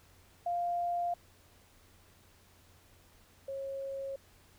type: tone pair in turn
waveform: sine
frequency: 698 / 544.8 Hz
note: F5 / C#5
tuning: -1 / -30 cents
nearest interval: major third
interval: 429 cents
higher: first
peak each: -30 / -36 dBFS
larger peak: first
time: 0.46-1.14 / 3.48-4.16 s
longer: neither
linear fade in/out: 5 ms
effects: added 89 Hz sine -65 dBFS peak until 4.58 s + pink hiss -63 dBFS RMS until 4.58 s